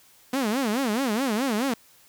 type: tone with vibrato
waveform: sawtooth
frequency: 240 Hz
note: B3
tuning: 49 cents flat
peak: -19 dBFS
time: 0.33-1.74 s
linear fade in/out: 5 ms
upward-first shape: sine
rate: 4.7 Hz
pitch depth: 260 cents each way
effects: white hiss -56 dBFS RMS until 2.08 s